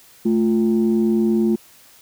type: tone pair together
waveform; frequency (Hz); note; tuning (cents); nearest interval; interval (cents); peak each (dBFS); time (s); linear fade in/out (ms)
sine; 220 / 349.2; A3 / F4; 0 / 0; minor sixth; 800; -15 / -18; 0.25-1.56; 10
effects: tanh soft clip ceiling -9 dBFS + white hiss -49 dBFS RMS until 2.01 s